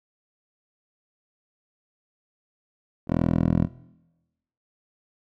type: tone with band-pass filter sweep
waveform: 10% pulse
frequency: 41.61 Hz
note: E1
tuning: 17 cents sharp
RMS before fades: -22 dBFS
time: 3.07-3.68 s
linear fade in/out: 50 ms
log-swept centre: 340 to 190 Hz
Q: 0.89
effects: noise-tail reverb RT60 1.0 s tail -20 dB re dry